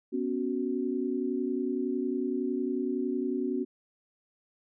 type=chord; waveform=sine; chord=B suspended second; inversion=none; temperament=just; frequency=246.9 / 277.8 / 370.4 Hz; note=B3 / C#4 / F#4; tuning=0 / +4 / +2 cents; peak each=-32 / -32 / -32 dBFS; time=0.12-3.65 s; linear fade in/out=20 ms; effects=none